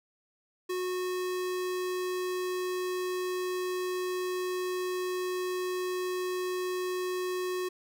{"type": "tone", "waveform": "square", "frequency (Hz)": 365.4, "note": "F#4", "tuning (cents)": -22, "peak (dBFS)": -31, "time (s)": [0.69, 7.69], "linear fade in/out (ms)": 10, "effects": []}